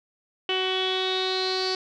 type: tone with low-pass filter sweep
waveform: sawtooth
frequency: 374.7 Hz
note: F#4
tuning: 22 cents sharp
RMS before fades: -26 dBFS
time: 0.49-1.75 s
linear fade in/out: 2 ms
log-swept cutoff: 3000 to 4600 Hz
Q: 9.8
effects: none